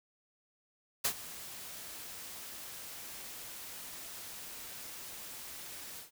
white noise with ADSR envelope, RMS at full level -29 dBFS, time 1.04-6.11 s, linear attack 12 ms, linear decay 76 ms, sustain -17 dB, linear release 130 ms, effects none

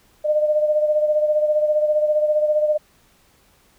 sine beating tone pair, 604 / 619 Hz, D5 / D#5, +48 / -9 cents, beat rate 15 Hz, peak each -16 / -24 dBFS, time 0.24-2.78 s, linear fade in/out 20 ms, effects pink hiss -57 dBFS RMS until 3.78 s

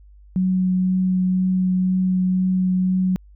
sine tone with vibrato, 185 Hz, F#3, in tune, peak -16 dBFS, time 0.36-3.16 s, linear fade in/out 0 ms, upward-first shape triangle, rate 2 Hz, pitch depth 10 cents each way, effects added 50 Hz sine -44 dBFS peak until 3.35 s

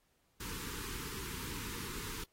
pink band-stop noise, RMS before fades -43 dBFS, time 0.4-2.24 s, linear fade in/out 5 ms, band 480 to 890 Hz, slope 96 dB/octave, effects pink hiss -75 dBFS RMS until 2.32 s + AAC 48 kbps

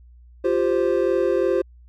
triangle chord, F suspended second, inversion none, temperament equal, 349.2 / 392 / 523.3 Hz, F4 / G4 / C5, 0 / 0 / 0 cents, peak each -20 dBFS, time 0.44-1.62 s, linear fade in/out 10 ms, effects added 60 Hz sine -45 dBFS peak until 1.88 s

